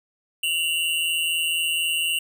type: tone pair together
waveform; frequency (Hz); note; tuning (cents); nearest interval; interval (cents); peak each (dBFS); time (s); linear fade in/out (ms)
square; 2755 / 2919; F7 / F#7; -24 / -24; minor second; 100; -25; 0.43-2.19; 5
effects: none